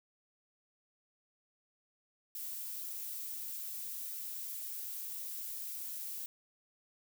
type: noise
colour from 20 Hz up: violet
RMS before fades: -42 dBFS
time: 2.35-6.26 s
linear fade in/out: 2 ms
effects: none